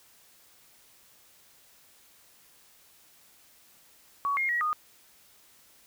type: tone with pitch steps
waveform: sine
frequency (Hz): 1125 / 2135 / 1911 / 1230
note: C#6 / C7 / A#6 / D#6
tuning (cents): +25 / +34 / +43 / -20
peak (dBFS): -25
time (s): 4.25-4.73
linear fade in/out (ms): 0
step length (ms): 120
effects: white hiss -59 dBFS RMS until 5.86 s